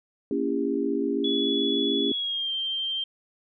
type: chord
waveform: sine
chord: A# diminished seventh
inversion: none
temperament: just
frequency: 233.1 / 279.7 / 335.6 / 402.8 Hz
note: A#3 / C#4 / E4 / G4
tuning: 0 / +16 / +31 / +47 cents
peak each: -31 / -27 / -31 / -28 dBFS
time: 0.31-2.12 s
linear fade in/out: 2 ms
type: tone with pitch glide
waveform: sine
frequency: 3400 to 3154 Hz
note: G#7 to G7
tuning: +40 to +10 cents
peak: -26 dBFS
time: 1.24-3.04 s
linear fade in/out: 5 ms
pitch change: -130 cents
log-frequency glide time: 2.07-2.52 s
effects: none